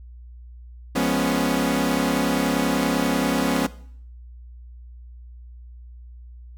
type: chord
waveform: sawtooth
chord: C# dominant seventh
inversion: first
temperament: equal with one note detuned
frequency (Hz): 174.61 / 209.8 / 246.9 / 277.2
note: E#3 / G#3 / B3 / C#4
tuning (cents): 0 / +18 / 0 / 0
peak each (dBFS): -23 / -23 / -20 / -20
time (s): 0.95-3.67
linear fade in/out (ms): 10
effects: noise-tail reverb RT60 0.6 s tail -18 dB re dry + added 60 Hz sine -39 dBFS peak until 6.57 s